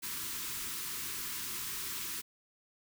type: band-stop noise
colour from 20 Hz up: white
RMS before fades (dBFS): -39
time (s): 0.02-2.22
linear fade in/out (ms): 20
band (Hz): 430 to 920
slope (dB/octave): 96
effects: none